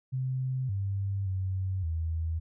sine tone with pitch steps, 129.9 / 98.4 / 94.3 / 81.3 Hz, C3 / G2 / F#2 / E2, -12 / +7 / +33 / -23 cents, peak -28 dBFS, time 0.12-2.4 s, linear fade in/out 20 ms, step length 570 ms, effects none

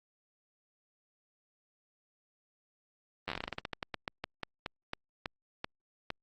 slowing click train, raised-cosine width 0.3 ms, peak -19 dBFS, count 24, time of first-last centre 3.28-6.104 s, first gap 10 ms, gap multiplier 1.19, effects Opus 24 kbps

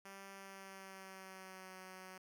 5% pulse tone with pitch glide, 195.6 to 186.87 Hz, G3 to F#3, -4 to +17 cents, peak -40 dBFS, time 0.05-2.18 s, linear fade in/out 5 ms, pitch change -79 cents, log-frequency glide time 0.31-1.77 s, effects none

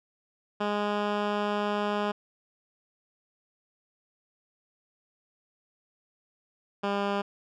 10% pulse tone pair in turn, 206.8 / 200.9 Hz, G#3 / G3, -7 / +43 cents, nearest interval minor second, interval 50 cents, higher first, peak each -18 dBFS, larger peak neither, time 0.6-2.12 / 6.83-7.22 s, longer first, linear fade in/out 10 ms, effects low-pass 3000 Hz 12 dB/octave

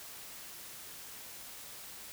silence, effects white hiss -48 dBFS RMS until 2.12 s

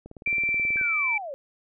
click train, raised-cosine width 2 ms, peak -28 dBFS, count 15, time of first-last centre 0.06-0.813 s, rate 18.6 Hz
sine tone with pitch glide, 2349 to 2327 Hz, D7 to D7, 0 to -17 cents, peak -22 dBFS, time 0.26-1.18 s, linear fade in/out 5 ms, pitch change -17 cents, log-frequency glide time 0.38-0.8 s
sine linear sweep, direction down, 1601 to 523.3 Hz, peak -32 dBFS, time 0.77-1.34 s, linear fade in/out 0 ms
effects none

